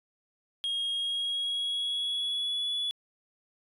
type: tone with pitch glide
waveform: sine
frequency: 3263 to 3415 Hz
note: G#7 to G#7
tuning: -31 to +48 cents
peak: -26 dBFS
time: 0.64-2.91 s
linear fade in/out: 0 ms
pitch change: +79 cents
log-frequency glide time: 0.94-2.72 s
effects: tanh soft clip ceiling -27 dBFS